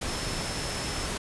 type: tone in noise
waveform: sine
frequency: 5274 Hz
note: E8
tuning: in tune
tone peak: -39 dBFS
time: 0.07-1.07 s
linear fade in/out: 10 ms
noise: pink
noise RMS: -32 dBFS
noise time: 0.01-1.18 s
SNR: -10 dB
effects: resampled to 24000 Hz